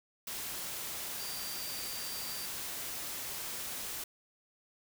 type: tone in noise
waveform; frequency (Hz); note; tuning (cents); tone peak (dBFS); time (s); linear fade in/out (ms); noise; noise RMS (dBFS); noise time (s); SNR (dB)
sine; 4699; D8; 0; -44; 1.19-2.46; 5; white; -40; 0.27-4.04; -7
effects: none